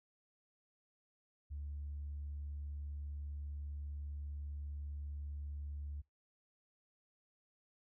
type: tone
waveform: sine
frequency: 72.5 Hz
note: D2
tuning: 22 cents flat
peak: -40 dBFS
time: 1.5-6.02 s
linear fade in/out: 20 ms
effects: noise-tail reverb RT60 0.2 s tail -26 dB re dry + tanh soft clip ceiling -37 dBFS